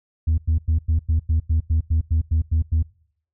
sine tone bursts, 79.8 Hz, D#2, 44 cents sharp, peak -13 dBFS, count 13, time 0.27-2.828 s, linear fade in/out 10 ms, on 110 ms, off 94 ms, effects noise-tail reverb RT60 0.6 s tail -25 dB re dry + tanh soft clip ceiling -14 dBFS

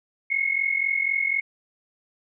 sine tone pair together, 2156 / 2200 Hz, C#7 / C#7, -49 / -14 cents, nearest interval unison, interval 35 cents, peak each -24 dBFS, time 0.3-1.41 s, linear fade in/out 10 ms, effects none

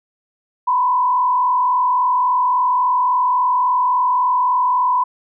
sine tone with frequency modulation, 998 Hz, B5, 18 cents sharp, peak -13 dBFS, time 0.67-5.04 s, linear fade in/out 10 ms, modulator 43.6 Hz, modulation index 0.72, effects none

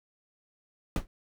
brown noise with exponential decay, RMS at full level -19 dBFS, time 0.96-1.07 s, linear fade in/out 1 ms, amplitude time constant 22 ms, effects none

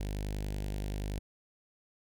sawtooth tone with notch filter, 50.5 Hz, G#1, 48 cents flat, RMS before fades -36 dBFS, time 0-1.19 s, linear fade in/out 5 ms, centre 1200 Hz, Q 0.98, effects none

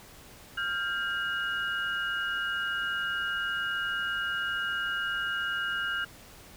sine tone cluster, 1393 / 1593 / 2881 Hz, F6 / G6 / F#7, -5 / +27 / -47 cents, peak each -32 / -32 / -36 dBFS, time 0.57-6.05 s, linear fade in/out 10 ms, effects pink hiss -51 dBFS RMS until 6.56 s

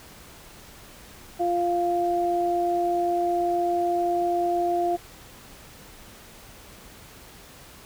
sine tone pair together, 348.5 / 697 Hz, F4 / F5, -4 / -4 cents, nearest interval octave, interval 1200 cents, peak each -25 / -23 dBFS, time 1.39-4.97 s, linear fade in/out 20 ms, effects pink hiss -47 dBFS RMS until 7.85 s

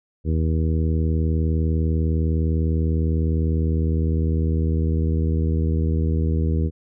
harmonic tone, 79.9 Hz, D#2, 47 cents sharp, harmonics 1 / 2 / 3 / 4 / 5 / 6, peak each -19 / -25 / -29 / -31 / -33 / -35 dBFS, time 0.24-6.71 s, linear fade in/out 50 ms, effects none

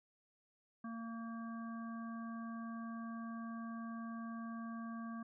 harmonic tone, 228.7 Hz, A#3, 33 cents flat, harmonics 1 / 3 / 5 / 7, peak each -43 / -56 / -51 / -57 dBFS, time 0.84-5.23 s, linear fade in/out 5 ms, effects none

